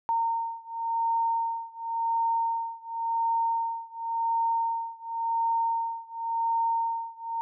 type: beating tone pair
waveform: sine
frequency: 917 / 917.92 Hz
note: A#5 / A#5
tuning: -29 / -27 cents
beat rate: 0.92 Hz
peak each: -28 / -29 dBFS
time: 0.09-7.41 s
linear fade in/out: 0 ms
effects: none